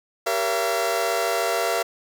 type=chord; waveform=sawtooth; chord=G diminished seventh; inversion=none; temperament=just; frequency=392 / 470.4 / 564.5 / 677.4 Hz; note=G4 / Bb4 / Db5 / Fb5; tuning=0 / +16 / +31 / +47 cents; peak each=-26 / -23 / -26 / -20 dBFS; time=0.26-1.83 s; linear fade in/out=10 ms; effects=none